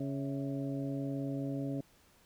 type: harmonic tone with a mistuned harmonic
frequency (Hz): 138.59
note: C#3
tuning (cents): 0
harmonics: 1 / 2 / 3 / 4 / 5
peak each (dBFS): -38 / -36 / -47 / -45 / -48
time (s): 0-1.81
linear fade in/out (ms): 5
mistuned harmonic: 5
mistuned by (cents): -86
effects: pink hiss -65 dBFS RMS until 2.25 s